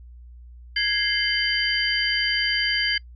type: tone cluster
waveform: sine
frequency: 1654 / 2095 / 3067 / 4739 Hz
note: G#6 / C7 / G7 / D8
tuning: -8 / +2 / -38 / +15 cents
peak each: -26 dBFS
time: 0.76-2.98 s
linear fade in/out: 5 ms
effects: noise-tail reverb RT60 0.1 s tail -26 dB re dry + added 60 Hz sine -41 dBFS peak until 3.15 s